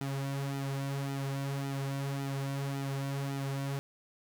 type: tone with flanger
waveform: sawtooth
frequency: 138 Hz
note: C#3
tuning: 7 cents flat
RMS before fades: -35 dBFS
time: 0.01-3.79 s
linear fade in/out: 0 ms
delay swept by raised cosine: 1.8 to 4.9 ms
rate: 1.8 Hz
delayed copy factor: -0.65
effects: none